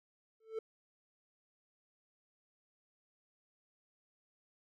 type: tone with exponential growth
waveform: triangle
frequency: 443.4 Hz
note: A4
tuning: 13 cents sharp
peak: -31 dBFS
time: 0.4-0.59 s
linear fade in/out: 5 ms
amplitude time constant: 40 ms
effects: none